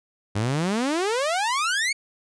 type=exponential sweep; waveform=sawtooth; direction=up; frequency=97.9 to 2271 Hz; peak=-18 dBFS; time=0.35-1.93 s; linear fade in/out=10 ms; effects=resampled to 22050 Hz